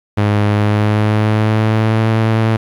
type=tone with pitch glide; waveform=sawtooth; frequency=103.83 to 111.28 Hz; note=G#2 to A2; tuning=0 to +20 cents; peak=-7 dBFS; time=0.17-2.57 s; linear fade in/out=10 ms; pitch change=+120 cents; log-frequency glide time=0.48-2.08 s; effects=low-pass 3000 Hz 12 dB/octave + 8-bit